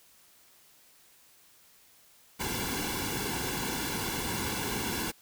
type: noise with comb filter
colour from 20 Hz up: pink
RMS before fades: -33 dBFS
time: 2.39-5.12 s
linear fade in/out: 20 ms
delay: 1.6 ms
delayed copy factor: -0.75
effects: white hiss -60 dBFS RMS until 5.21 s